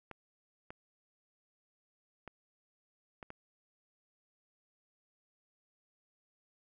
clicks, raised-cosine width 0.5 ms, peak -30 dBFS, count 5, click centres 0.113 / 0.705 / 2.277 / 3.228 / 3.304 s, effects none

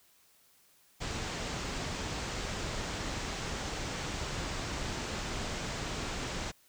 pink low-pass noise, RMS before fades -37 dBFS, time 1-6.52 s, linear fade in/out 20 ms, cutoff 7800 Hz, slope 48 dB/octave, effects white hiss -65 dBFS RMS until 6.68 s

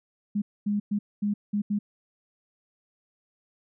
sine tone bursts at uneven times, 205.9 Hz, G#3, 15 cents flat, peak -23 dBFS, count 6, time 0.35-0.42 / 0.66-0.8 / 0.91-0.99 / 1.22-1.34 / 1.53-1.62 / 1.7-1.79 s, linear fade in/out 10 ms, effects none

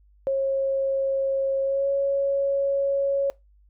sine tone with pitch glide, 542 to 554 Hz, C#5 to C#5, -39 to -1 cents, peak -20 dBFS, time 0.27-3.3 s, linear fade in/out 0 ms, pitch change +38 cents, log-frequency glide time 1.63-1.88 s, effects noise-tail reverb RT60 0.2 s tail -22 dB re dry + added 50 Hz sine -54 dBFS peak until 3.69 s

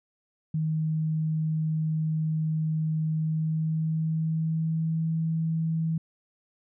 sine tone with pitch glide, 157.3 to 161.82 Hz, D#3 to E3, +19 to -32 cents, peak -24 dBFS, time 0.54-5.98 s, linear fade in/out 5 ms, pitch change +49 cents, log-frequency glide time 3.1-5.12 s, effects none

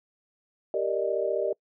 sine chord, Eb major seventh, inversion first, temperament equal, 392 / 466.2 / 587.3 / 622.3 Hz, G4 / Bb4 / D5 / Eb5, 0 / 0 / 0 / 0 cents, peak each -30 dBFS, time 0.74-1.53 s, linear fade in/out 2 ms, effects noise-tail reverb RT60 0.1 s tail -26 dB re dry

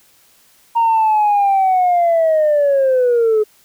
sine linear sweep, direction down, 932.3 to 420.9 Hz, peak -9 dBFS, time 0.75-3.44 s, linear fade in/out 20 ms, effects tanh soft clip ceiling -8 dBFS + white hiss -52 dBFS RMS until 3.64 s

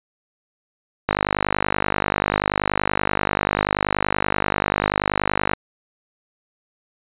click train, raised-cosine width 0.5 ms, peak -3 dBFS, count 225, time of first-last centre 1.09-5.534 s, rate 50.4 Hz, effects resampled to 8000 Hz

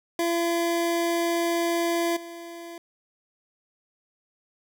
25% pulse tone with level steps, 339.4 Hz, F4, 49 cents flat, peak -19 / -34 dBFS, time 0.19-2.78 s, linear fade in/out 2 ms, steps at 2.16 s, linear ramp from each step 10 ms, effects none

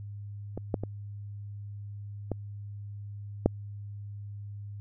clicks, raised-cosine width 2 ms, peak -21 / -13 / -20 / -17 / -7 dBFS, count 5, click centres 0.576 / 0.742 / 0.836 / 2.317 / 3.46 s, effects added 102 Hz sine -38 dBFS peak until 4.8 s

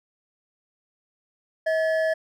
triangle tone pair together, 640 / 1716.5 Hz, D#5 / A6, +49 / -43 cents, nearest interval octave + perfect fourth, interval 1708 cents, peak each -19 / -27 dBFS, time 1.66-2.14 s, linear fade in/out 10 ms, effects none

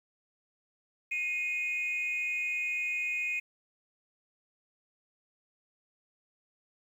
sine tone pair together, 2141 / 2489 Hz, C7 / D#7, +39 / 0 cents, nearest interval minor third, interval 261 cents, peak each -35 / -29 dBFS, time 1.11-3.4 s, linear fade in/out 10 ms, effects tanh soft clip ceiling -26 dBFS + 10-bit

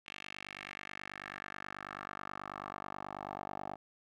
10% pulse tone with band-pass filter sweep, 49.25 Hz, G1, 9 cents sharp, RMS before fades -45 dBFS, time 0.06-3.76 s, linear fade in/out 10 ms, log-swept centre 2700 to 770 Hz, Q 2.5, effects none

